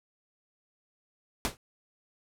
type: noise with exponential decay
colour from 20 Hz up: pink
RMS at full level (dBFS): -25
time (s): 1.45-1.57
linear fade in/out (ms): 0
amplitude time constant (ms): 26
effects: low-pass 12000 Hz 12 dB/octave